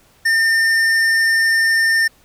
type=tone with hard clipping; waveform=sine; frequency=1808 Hz; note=A6; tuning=47 cents sharp; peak=-14 dBFS; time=0.25-2.08 s; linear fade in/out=10 ms; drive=10 dB; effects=pink hiss -53 dBFS RMS until 2.24 s